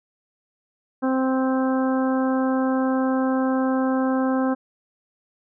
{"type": "harmonic tone", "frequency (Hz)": 261.6, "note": "C4", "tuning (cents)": 0, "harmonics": [1, 2, 3, 4, 5, 6], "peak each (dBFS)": [-20, -26, -30, -32, -34, -36], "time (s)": [1.02, 4.55], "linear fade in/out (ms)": 20, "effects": []}